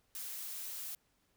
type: noise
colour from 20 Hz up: blue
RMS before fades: -43 dBFS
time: 0.15-0.95 s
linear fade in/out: 2 ms
effects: pink hiss -75 dBFS RMS until 1.36 s